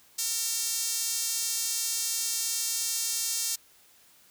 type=tone with high-pass filter; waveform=sawtooth; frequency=457.2 Hz; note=A#4; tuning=34 cents flat; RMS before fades=-30 dBFS; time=0.18-3.56 s; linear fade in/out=10 ms; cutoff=6300 Hz; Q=1.5; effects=white hiss -59 dBFS RMS until 4.3 s